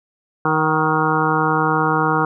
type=harmonic tone with a mistuned harmonic; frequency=157 Hz; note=D#3; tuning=16 cents sharp; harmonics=1 / 2 / 3 / 5 / 6 / 7 / 8 / 9; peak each=-23 / -23 / -23 / -23 / -23 / -23 / -23 / -23 dBFS; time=0.45-2.25 s; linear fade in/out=2 ms; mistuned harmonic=5; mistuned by=-23 cents; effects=none